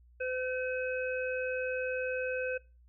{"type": "harmonic tone", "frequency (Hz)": 510, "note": "C5", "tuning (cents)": -44, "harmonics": [1, 3, 5], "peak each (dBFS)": [-33, -38, -40], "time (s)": [0.2, 2.58], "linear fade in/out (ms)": 10, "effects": ["noise-tail reverb RT60 0.3 s tail -23 dB re dry", "added 60 Hz sine -57 dBFS peak until 2.88 s"]}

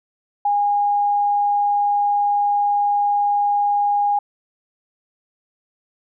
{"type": "tone", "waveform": "sine", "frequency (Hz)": 818, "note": "G#5", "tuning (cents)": -26, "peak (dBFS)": -15, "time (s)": [0.45, 4.19], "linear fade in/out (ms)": 5, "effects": []}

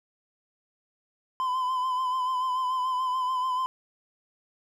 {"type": "tone with vibrato", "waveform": "triangle", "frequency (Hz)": 1020, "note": "C6", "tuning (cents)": -44, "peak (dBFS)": -23, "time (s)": [1.4, 3.66], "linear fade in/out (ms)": 0, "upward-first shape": "sine", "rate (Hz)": 6.9, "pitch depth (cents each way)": 39, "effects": []}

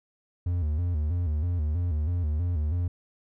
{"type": "tone with vibrato", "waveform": "triangle", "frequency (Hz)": 81.6, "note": "E2", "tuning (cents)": -17, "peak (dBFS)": -22, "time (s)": [0.46, 2.88], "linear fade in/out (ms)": 5, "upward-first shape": "square", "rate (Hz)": 3.1, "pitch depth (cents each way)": 130, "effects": []}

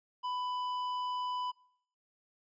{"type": "tone with hard clipping", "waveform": "sine", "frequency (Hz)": 996, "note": "B5", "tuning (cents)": 14, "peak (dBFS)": -35, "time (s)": [0.23, 1.52], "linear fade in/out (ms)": 20, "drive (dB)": 8, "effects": ["noise-tail reverb RT60 0.7 s tail -25 dB re dry", "resampled to 16000 Hz"]}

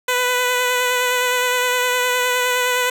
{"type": "tone with vibrato", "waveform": "10% pulse", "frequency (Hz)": 497.8, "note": "B4", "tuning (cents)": 14, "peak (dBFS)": -8, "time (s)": [0.08, 2.9], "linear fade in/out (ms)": 5, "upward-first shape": "sine", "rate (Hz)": 9.7, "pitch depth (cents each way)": 18, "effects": []}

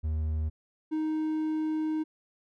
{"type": "tone pair in turn", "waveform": "triangle", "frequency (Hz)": [78, 312], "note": ["D#2", "D#4"], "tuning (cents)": [5, 5], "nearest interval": "2 octaves", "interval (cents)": 2400, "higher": "second", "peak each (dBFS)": -25, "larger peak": "neither", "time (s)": [[0.03, 0.5], [0.91, 2.04]], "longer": "second", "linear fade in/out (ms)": 20, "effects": []}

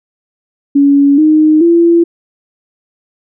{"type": "tone with pitch steps", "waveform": "sine", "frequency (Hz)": [281.8, 309.1, 339], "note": ["C#4", "D#4", "E4"], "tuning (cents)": [29, -11, 49], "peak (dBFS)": -4, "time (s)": [0.75, 2.04], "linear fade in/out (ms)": 10, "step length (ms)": 430, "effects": []}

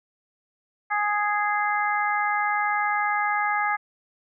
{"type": "harmonic tone", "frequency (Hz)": 415.3, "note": "G#4", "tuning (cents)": 0, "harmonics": [2, 3, 4, 5], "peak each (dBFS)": [-25, -27, -28, -29], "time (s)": [0.9, 3.77], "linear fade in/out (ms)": 20, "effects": []}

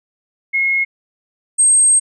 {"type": "tone pair in turn", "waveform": "sine", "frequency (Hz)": [2163, 8415], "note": ["C#7", "C9"], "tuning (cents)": [-43, 9], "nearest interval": "2 octaves", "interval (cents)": 2352, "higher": "second", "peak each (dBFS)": [-13, -8], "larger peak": "second", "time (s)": [[0.53, 0.85], [1.58, 2]], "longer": "second", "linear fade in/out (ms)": 20, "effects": []}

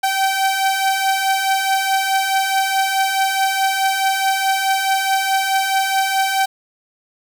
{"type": "beating tone pair", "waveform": "sawtooth", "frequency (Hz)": [770, 774.7], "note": ["G5", "G5"], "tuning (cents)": [-31, -21], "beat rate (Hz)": 4.7, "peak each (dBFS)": [-18, -13], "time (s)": [0.03, 6.46], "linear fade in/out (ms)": 10, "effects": []}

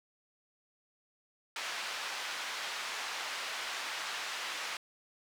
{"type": "band-pass noise", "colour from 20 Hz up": "pink", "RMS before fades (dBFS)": -39, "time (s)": [1.56, 4.77], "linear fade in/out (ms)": 2, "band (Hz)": [1100, 5100], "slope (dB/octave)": 12, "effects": []}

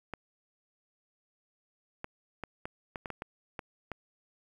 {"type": "clicks", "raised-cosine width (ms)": 0.5, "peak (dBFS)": -22, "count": 10, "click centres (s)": [0.137, 2.044, 2.437, 2.655, 2.958, 3.058, 3.103, 3.221, 3.592, 3.917], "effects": ["9-bit"]}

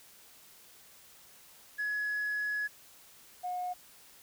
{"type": "tone pair in turn", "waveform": "sine", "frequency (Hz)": [1688, 723], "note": ["G#6", "F#5"], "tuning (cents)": [28, -40], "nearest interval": "octave + minor third", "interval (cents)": 1468, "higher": "first", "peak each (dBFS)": [-29, -32], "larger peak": "first", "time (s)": [[1.78, 2.68], [3.43, 3.74]], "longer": "first", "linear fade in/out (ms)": 20, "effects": ["tanh soft clip ceiling -28 dBFS", "white hiss -57 dBFS RMS until 4.22 s"]}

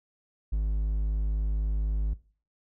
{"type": "tone", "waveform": "triangle", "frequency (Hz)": 52, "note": "G#1", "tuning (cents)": 3, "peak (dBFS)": -22, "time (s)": [0.52, 2.14], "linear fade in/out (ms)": 10, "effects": ["noise-tail reverb RT60 0.4 s tail -19 dB re dry"]}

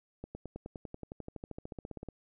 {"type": "accelerating click train", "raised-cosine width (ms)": 2, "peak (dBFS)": -28, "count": 24, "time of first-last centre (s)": [0.24, 2.087], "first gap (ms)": 110, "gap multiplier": 0.97, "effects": []}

